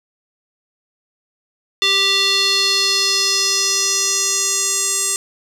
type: tone with band-pass filter sweep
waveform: square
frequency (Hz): 392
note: G4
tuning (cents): 0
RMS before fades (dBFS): -17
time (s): 1.82-5.16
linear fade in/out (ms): 0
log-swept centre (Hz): 3600 to 7900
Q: 3.5
effects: none